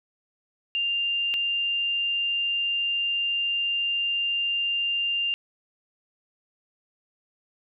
sine tone pair in turn, 2794 / 2794 Hz, F7 / F7, 0 / 0 cents, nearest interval unison, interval 0 cents, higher neither, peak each -23 dBFS, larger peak neither, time 0.75-1.34 / 1.34-5.34 s, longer second, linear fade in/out 0 ms, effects none

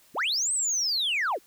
sine linear two-way sweep, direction up then down, 100.4 to 8390 to 264.6 Hz, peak -22 dBFS, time 0.14-1.39 s, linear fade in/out 50 ms, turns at 0.52 s, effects tanh soft clip ceiling -22 dBFS + white hiss -59 dBFS RMS until 1.46 s

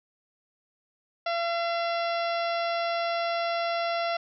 harmonic tone, 680 Hz, F5, 46 cents flat, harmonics 1 / 2 / 3 / 4 / 5 / 6 / 7 / 8, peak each -27 / -33 / -37 / -39 / -41 / -43 / -44 / -45 dBFS, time 1.26-4.17 s, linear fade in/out 5 ms, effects none

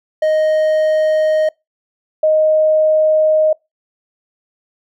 triangle / sine tone pair in turn, 622.3 / 622.3 Hz, D#5 / D#5, 0 / 0 cents, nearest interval unison, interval 0 cents, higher neither, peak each -9 dBFS, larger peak neither, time 0.22-1.49 / 2.23-3.53 s, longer second, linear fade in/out 5 ms, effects noise-tail reverb RT60 0.2 s tail -25 dB re dry

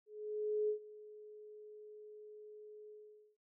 sine tone with ADSR envelope, 423.8 Hz, G#4, 35 cents sharp, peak -31 dBFS, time 0.06-3.37 s, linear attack 630 ms, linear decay 97 ms, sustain -20 dB, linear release 470 ms, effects none

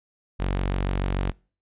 sawtooth tone, 46.9 Hz, F#1, 24 cents sharp, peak -19 dBFS, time 0.39-1.32 s, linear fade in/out 20 ms, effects noise-tail reverb RT60 0.4 s tail -26 dB re dry + resampled to 8000 Hz

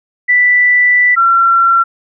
sine tone pair in turn, 1975.5 / 1361.8 Hz, B6 / F6, 0 / -44 cents, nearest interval tritone, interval 644 cents, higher first, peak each -6 dBFS, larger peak neither, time 0.28-1.16 / 1.16-1.84 s, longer first, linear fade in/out 20 ms, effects none

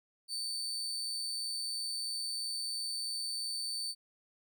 35% pulse tone with amplitude modulation, 4545 Hz, C#8, 42 cents sharp, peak -32 dBFS, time 0.28-3.95 s, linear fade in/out 50 ms, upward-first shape sine, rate 123 Hz, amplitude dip 35%, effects none

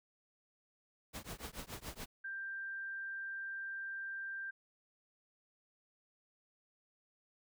pink noise with tremolo, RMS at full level -43 dBFS, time 1.13-2.06 s, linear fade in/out 20 ms, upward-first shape triangle, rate 7 Hz, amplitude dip 100%
sine tone, 1580 Hz, G6, 13 cents sharp, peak -40 dBFS, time 2.24-4.51 s, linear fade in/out 10 ms
effects none

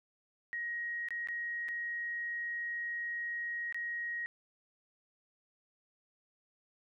sine tone with dropouts, 1887 Hz, A#6, 21 cents sharp, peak -35 dBFS, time 0.53-4.26 s, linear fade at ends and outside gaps 0 ms, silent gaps 1.086-1.106 / 1.273-1.286 / 1.684-1.688 / 3.725-3.745 s, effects none

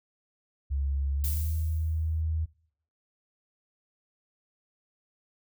sine tone with pitch glide, 69.3 to 79.6 Hz, C#2 to D#2, 0 to +40 cents, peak -26 dBFS, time 0.7-2.46 s, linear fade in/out 20 ms, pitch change +240 cents, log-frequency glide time 1.14-1.49 s
violet noise with exponential decay, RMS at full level -33 dBFS, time 1.24-2.21 s, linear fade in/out 0 ms, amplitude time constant 210 ms
effects noise-tail reverb RT60 0.6 s tail -22 dB re dry

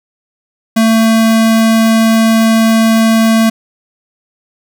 square tone, 224.1 Hz, A3, 32 cents sharp, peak -7 dBFS, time 0.76-3.5 s, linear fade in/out 10 ms, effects none

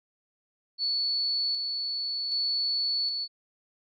sine tone with tremolo, 4435 Hz, C#8, in tune, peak -25 dBFS, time 0.78-3.28 s, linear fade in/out 50 ms, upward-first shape square, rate 0.65 Hz, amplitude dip 35%, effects none

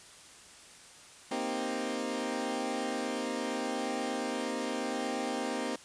20% pulse chord, C minor seventh, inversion third, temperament equal, 233.1 / 261.6 / 311.1 / 392 Hz, Bb3 / C4 / Eb4 / G4, 0 / 0 / 0 / 0 cents, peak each -33 / -31 / -34 / -35 dBFS, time 1.31-5.76 s, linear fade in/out 5 ms, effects white hiss -53 dBFS RMS until 5.84 s + resampled to 22050 Hz

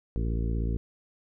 harmonic tone with a mistuned harmonic, 56.5 Hz, A1, 47 cents sharp, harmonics 1 / 2 / 3 / 4 / 5 / 6 / 7 / 8, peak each -27 / -33 / -37 / -39 / -41 / -43 / -44 / -45 dBFS, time 0.16-0.77 s, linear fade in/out 0 ms, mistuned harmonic 8, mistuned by +31 cents, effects none

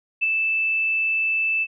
sine tone with ADSR envelope, 2637 Hz, E7, in tune, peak -16 dBFS, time 0.21-1.67 s, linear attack 22 ms, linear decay 20 ms, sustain -3 dB, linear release 47 ms, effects none

